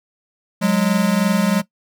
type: tone pair together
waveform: square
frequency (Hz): 183.3 / 206.2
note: F#3 / G#3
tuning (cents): -16 / -12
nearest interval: major second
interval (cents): 204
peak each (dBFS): -18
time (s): 0.61-1.62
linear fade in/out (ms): 20
effects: noise-tail reverb RT60 0.1 s tail -18 dB re dry